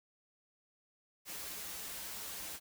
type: noise with comb filter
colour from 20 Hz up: white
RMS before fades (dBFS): -44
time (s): 1.25-2.6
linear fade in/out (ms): 50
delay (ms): 8.1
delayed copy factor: -0.6
effects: none